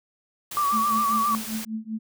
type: noise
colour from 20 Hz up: white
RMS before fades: -35 dBFS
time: 0.51-1.65 s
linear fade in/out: 5 ms
type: tone with vibrato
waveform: sine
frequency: 1154 Hz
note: D6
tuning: 31 cents flat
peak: -20 dBFS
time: 0.57-1.35 s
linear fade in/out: 0 ms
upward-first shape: sine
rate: 7.4 Hz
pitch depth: 51 cents each way
type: tone with tremolo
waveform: sine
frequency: 220 Hz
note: A3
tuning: in tune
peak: -25 dBFS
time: 0.72-1.99 s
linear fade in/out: 20 ms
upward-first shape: triangle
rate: 5.1 Hz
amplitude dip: 100%
effects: none